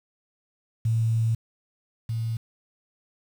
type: tone pair in turn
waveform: sine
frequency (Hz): 113.2 / 113.66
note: A2 / A#2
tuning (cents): +50 / -43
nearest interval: unison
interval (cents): 7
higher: second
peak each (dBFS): -20 / -25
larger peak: first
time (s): 0.85-1.35 / 2.09-2.37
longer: first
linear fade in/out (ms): 5
effects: 8-bit